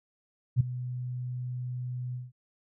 sine tone with ADSR envelope, 124.8 Hz, B2, 19 cents sharp, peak -16 dBFS, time 0.56-2.32 s, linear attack 43 ms, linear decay 9 ms, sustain -16 dB, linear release 180 ms, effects none

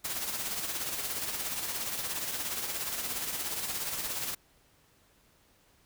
white noise with tremolo, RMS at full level -33 dBFS, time 0.04-4.35 s, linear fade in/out 10 ms, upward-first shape sine, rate 17 Hz, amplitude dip 45%, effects pink hiss -65 dBFS RMS until 5.85 s

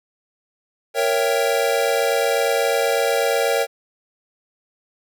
square chord, A# diminished seventh, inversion none, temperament equal with one note detuned, 466.2 / 554.4 / 665.4 / 784 Hz, A#4 / C#5 / E5 / G5, 0 / 0 / +16 / 0 cents, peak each -22 / -22 / -26 / -26 dBFS, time 0.94-3.67 s, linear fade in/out 50 ms, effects none

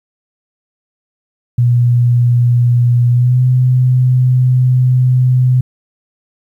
sine tone with pitch glide, 121.1 to 126.9 Hz, B2 to B2, -34 to +47 cents, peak -7 dBFS, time 1.58-5.61 s, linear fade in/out 5 ms, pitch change +81 cents, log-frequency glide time 3.1-3.42 s, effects 8-bit

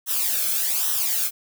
blue noise with flanger, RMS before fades -23 dBFS, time 0.06-1.31 s, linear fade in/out 50 ms, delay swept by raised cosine 0.43 to 1.07 ms, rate 1.2 Hz, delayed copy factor -0.7, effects none

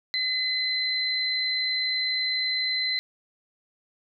sine tone pair together, 2032 / 4064 Hz, B6 / B7, +49 / +49 cents, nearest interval octave, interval 1200 cents, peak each -29 / -25 dBFS, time 0.14-2.99 s, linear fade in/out 0 ms, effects none

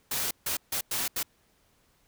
white noise bursts at uneven times, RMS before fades -30 dBFS, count 5, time 0.11-0.31 / 0.46-0.57 / 0.72-0.81 / 0.91-1.08 / 1.16-1.23 s, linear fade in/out 5 ms, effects pink hiss -67 dBFS RMS until 2.07 s

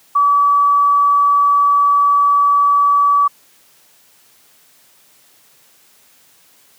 sine tone, 1146 Hz, D6, 43 cents flat, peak -9 dBFS, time 0.15-3.28 s, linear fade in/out 10 ms, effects white hiss -51 dBFS RMS until 6.78 s + high-pass 100 Hz 12 dB/octave

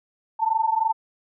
sine tone pair together, 880 / 903.2 Hz, A5 / A5, 0 / +45 cents, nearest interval unison, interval 45 cents, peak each -22 dBFS, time 0.39-0.93 s, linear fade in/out 20 ms, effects none

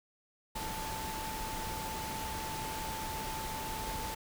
sine tone in noise, 880 Hz, A5, in tune, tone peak -40 dBFS, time 0.55-4.15 s, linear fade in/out 10 ms, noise pink, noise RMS -40 dBFS, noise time 0.55-4.15 s, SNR -3 dB, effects none

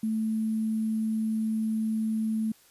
sine tone with sample-and-hold, 220 Hz, A3, in tune, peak -25 dBFS, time 0.03-2.52 s, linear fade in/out 5 ms, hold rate 11025 Hz, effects white hiss -59 dBFS RMS until 2.7 s + resampled to 32000 Hz

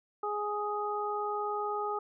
harmonic tone, 416.1 Hz, G#4, 3 cents sharp, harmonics 1 / 2 / 3, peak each -35 / -35 / -35 dBFS, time 0.23-1.99 s, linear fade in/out 5 ms, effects none

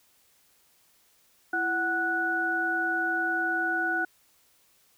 sine tone cluster, 335.2 / 743 / 1474 Hz, E4 / F#5 / F#6, +29 / +7 / -7 cents, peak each -33 / -32 / -26 dBFS, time 1.53-4.05 s, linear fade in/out 5 ms, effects white hiss -64 dBFS RMS until 4.97 s

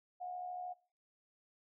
sine tone with amplitude modulation, 723 Hz, F#5, 40 cents flat, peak -38 dBFS, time 0.2-0.74 s, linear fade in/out 20 ms, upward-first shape sine, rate 73.3 Hz, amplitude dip 45%, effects noise-tail reverb RT60 0.5 s tail -24 dB re dry

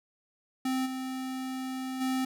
square tone with level steps, 260.3 Hz, C4, 9 cents flat, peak -28 / -34 / -28 dBFS, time 0.65-2.25 s, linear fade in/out 5 ms, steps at 0.85 / 2 s, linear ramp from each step 20 ms, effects none

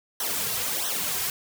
white noise with flanger, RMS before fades -28 dBFS, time 0.2-1.3 s, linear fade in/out 2 ms, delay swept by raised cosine 0.42 to 3.52 ms, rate 1.5 Hz, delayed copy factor -0.9, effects none

